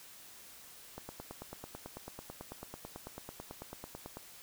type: click train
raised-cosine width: 1 ms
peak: -29 dBFS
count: 30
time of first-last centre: 0.98-4.17 s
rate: 9.09 Hz
effects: white hiss -54 dBFS RMS until 4.42 s